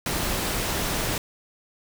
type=noise with amplitude modulation; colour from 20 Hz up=pink; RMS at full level=-25 dBFS; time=0.06-1.18 s; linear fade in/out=2 ms; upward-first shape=sine; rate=250 Hz; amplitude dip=35%; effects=none